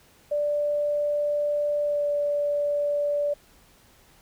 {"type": "tone with pitch glide", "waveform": "sine", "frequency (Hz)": [587, 581.6], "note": ["D5", "D5"], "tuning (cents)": [-1, -17], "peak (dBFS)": -22, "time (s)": [0.31, 3.34], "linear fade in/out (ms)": 10, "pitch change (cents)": -16, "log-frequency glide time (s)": [1.83, 2.06], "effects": ["pink hiss -57 dBFS RMS until 4.21 s"]}